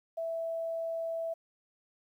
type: tone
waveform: sine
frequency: 659.3 Hz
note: E5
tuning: in tune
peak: -32 dBFS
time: 0.17-1.34 s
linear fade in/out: 10 ms
effects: 11-bit